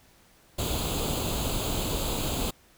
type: noise with comb filter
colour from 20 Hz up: pink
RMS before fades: -29 dBFS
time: 0.58-2.51 s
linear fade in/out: 10 ms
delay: 0.27 ms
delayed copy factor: +0.75
effects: pink hiss -59 dBFS RMS until 2.77 s